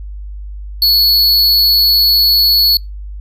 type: tone with amplitude modulation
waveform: square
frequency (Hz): 4395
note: C#8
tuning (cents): -16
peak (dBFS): -6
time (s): 0.82-2.77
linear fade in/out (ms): 2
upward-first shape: sine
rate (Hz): 284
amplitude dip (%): 45
effects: noise-tail reverb RT60 0.2 s tail -26 dB re dry + added 50 Hz sine -24 dBFS peak until 3.2 s